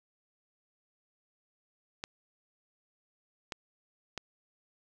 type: clicks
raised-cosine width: 0.2 ms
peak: -19 dBFS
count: 3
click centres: 2.039 / 3.522 / 4.177 s
effects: none